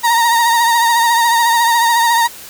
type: tone with vibrato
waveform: 35% pulse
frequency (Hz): 932.3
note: A#5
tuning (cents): 0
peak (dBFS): -8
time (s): 0.03-2.28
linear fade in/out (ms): 20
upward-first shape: triangle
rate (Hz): 14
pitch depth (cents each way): 51
effects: white hiss -34 dBFS RMS until 2.49 s